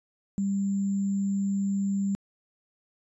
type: tone with sample-and-hold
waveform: sine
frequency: 197.4 Hz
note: G3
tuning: 12 cents sharp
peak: -24 dBFS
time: 0.38-2.15 s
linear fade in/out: 0 ms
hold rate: 7350 Hz
effects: resampled to 22050 Hz